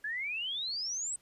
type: exponential sweep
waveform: sine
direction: up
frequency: 1661.2 to 8210 Hz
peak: -33 dBFS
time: 0.04-1.16 s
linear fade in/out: 5 ms
effects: pink hiss -67 dBFS RMS until 1.21 s + resampled to 32000 Hz